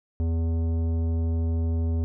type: tone with tanh clipping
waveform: sine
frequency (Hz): 82.4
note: E2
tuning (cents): 0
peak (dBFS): -24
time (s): 0.2-2.04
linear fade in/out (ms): 0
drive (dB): 13
effects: none